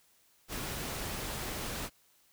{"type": "noise", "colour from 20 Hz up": "pink", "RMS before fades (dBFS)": -38, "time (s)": [0.48, 1.9], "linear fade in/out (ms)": 50, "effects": ["white hiss -67 dBFS RMS until 2.32 s"]}